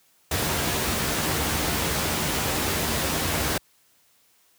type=noise with comb filter; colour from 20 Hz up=pink; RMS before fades=-25 dBFS; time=0.31-3.58 s; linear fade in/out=5 ms; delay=13 ms; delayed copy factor=+0.5; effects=white hiss -62 dBFS RMS until 4.58 s + high-pass 60 Hz 12 dB/octave